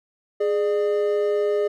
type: tone pair together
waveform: triangle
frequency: 415.3 / 599.1 Hz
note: G#4 / D5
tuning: 0 / +34 cents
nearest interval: tritone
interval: 634 cents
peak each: -18 / -23 dBFS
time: 0.4-1.68 s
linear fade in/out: 10 ms
effects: none